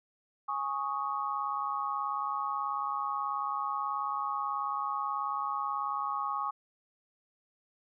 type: chord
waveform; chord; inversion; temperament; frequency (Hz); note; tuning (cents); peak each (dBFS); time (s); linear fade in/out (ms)
sine; Ab suspended fourth; none; just; 830.6 / 1107.5 / 1245.9; Ab5 / Db6 / Eb6; 0 / -2 / +2; -37 / -33 / -36; 0.48-6.51; 10
effects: none